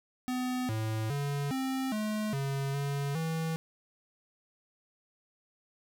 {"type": "tone with pitch steps", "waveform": "square", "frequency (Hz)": [252.1, 110, 142.3, 263.8, 213.7, 137.7, 141, 162], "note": ["B3", "A2", "C#3", "C4", "G#3", "C#3", "C#3", "E3"], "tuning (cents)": [36, 0, 46, 14, 50, -11, 30, -30], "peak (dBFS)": -31, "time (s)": [0.28, 3.56], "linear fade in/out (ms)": 0, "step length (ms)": 410, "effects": []}